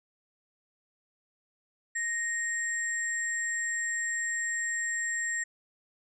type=tone pair together; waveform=sine; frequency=1864.7 / 7459 Hz; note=A#6 / A#8; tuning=0 / 0 cents; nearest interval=2 octaves; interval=2400 cents; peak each=-30 / -34 dBFS; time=1.95-5.44 s; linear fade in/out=10 ms; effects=none